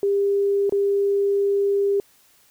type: tone with dropouts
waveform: sine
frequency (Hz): 400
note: G4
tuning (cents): +35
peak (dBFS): -17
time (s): 0.03-2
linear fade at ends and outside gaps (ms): 1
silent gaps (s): 0.695-0.723
effects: white hiss -57 dBFS RMS until 2.5 s